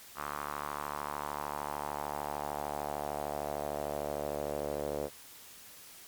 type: tone with band-pass filter sweep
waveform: sawtooth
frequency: 73.3 Hz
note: D2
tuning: 3 cents flat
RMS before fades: -37 dBFS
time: 0.15-5.1 s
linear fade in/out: 50 ms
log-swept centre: 1200 to 520 Hz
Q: 3.3
effects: white hiss -52 dBFS RMS until 6.07 s + MP3 96 kbps